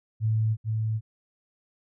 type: tone with echo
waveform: sine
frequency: 110 Hz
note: A2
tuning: in tune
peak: -21 dBFS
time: 0.2-0.57 s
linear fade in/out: 50 ms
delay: 440 ms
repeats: 1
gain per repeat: -3 dB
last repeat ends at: 1.01 s
effects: none